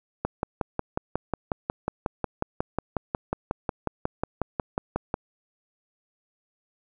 click train, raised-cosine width 1 ms, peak -11 dBFS, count 28, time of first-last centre 0.25-5.141 s, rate 5.52 Hz, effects none

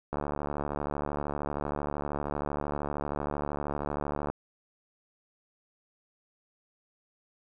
click train, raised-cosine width 1 ms, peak -18 dBFS, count 305, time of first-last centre 0.13-4.3 s, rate 72.9 Hz, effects none

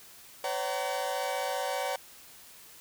40% pulse tone cluster, 513 / 568 / 758 / 928 Hz, C5 / C#5 / F#5 / A#5, -34 / +42 / +42 / -8 cents, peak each -36 / -34 / -34 / -37 dBFS, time 0.44-1.96 s, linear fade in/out 2 ms, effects white hiss -52 dBFS RMS until 2.8 s

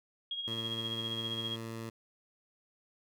sine tone with tremolo, 3278 Hz, G#7, 23 cents flat, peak -33 dBFS, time 0.31-1.56 s, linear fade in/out 2 ms, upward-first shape sine, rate 15 Hz, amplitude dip 55%
15% pulse tone, 113.5 Hz, A#2, 46 cents flat, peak -33 dBFS, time 0.47-1.9 s, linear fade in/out 10 ms
effects none

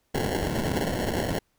white noise with sample-and-hold, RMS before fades -27 dBFS, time 0.14-1.39 s, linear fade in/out 10 ms, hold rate 1225 Hz, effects pink hiss -71 dBFS RMS until 1.58 s

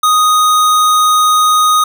square tone, 1244.5 Hz, D#6, in tune, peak -8 dBFS, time 0.03-1.84 s, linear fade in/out 5 ms, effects none

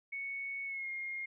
sine tone with pitch glide, 2217 to 2134 Hz, C#7 to C7, 0 to +34 cents, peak -37 dBFS, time 0.12-1.26 s, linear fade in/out 10 ms, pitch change -66 cents, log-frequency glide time 0.65-0.89 s, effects none

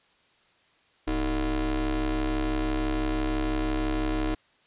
40% pulse ring-modulated tone, 138 Hz, C#3, 7 cents flat, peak -21 dBFS, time 1.07-4.35 s, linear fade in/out 10 ms, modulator 174 Hz, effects white hiss -63 dBFS RMS until 4.66 s + resampled to 8000 Hz

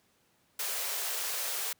white high-pass noise, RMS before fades -34 dBFS, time 0.59-1.73 s, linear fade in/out 5 ms, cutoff 390 Hz, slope 96 dB/octave, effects pink hiss -69 dBFS RMS until 1.79 s + high-pass 100 Hz 12 dB/octave

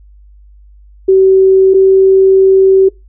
sine tone pair in turn, 381.7 / 383.4 Hz, G4 / G4, -46 / -38 cents, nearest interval unison, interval 8 cents, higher second, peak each -3 dBFS, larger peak neither, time 1.08-1.74 / 1.74-2.89 s, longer second, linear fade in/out 10 ms, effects noise-tail reverb RT60 0.2 s tail -22 dB re dry + added 50 Hz sine -37 dBFS peak until 3.08 s

